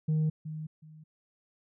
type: tone with echo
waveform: sine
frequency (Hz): 155.56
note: D#3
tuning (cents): 0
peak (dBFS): -22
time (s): 0.08-0.3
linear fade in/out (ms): 10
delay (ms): 370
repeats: 2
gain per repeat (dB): -13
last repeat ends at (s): 1.04
effects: tanh soft clip ceiling -23 dBFS